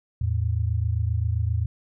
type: tone pair together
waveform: sine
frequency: 82.41 / 110 Hz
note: E2 / A2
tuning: 0 / 0 cents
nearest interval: perfect fourth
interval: 500 cents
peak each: -24 dBFS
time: 0.21-1.66 s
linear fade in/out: 5 ms
effects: none